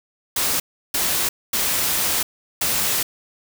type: noise bursts at uneven times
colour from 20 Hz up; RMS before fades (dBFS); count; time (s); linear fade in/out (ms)
white; -21; 4; 0.36-0.6 / 0.94-1.29 / 1.53-2.23 / 2.61-3.03; 5
effects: none